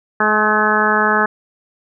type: harmonic tone with a mistuned harmonic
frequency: 212.9 Hz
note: G#3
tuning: 43 cents sharp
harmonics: 1 / 2 / 3 / 4 / 5 / 6 / 7 / 8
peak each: -22 / -21 / -24 / -20 / -21 / -19 / -19 / -19 dBFS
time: 0.2-1.26 s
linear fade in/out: 5 ms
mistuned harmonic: 7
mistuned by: +27 cents
effects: none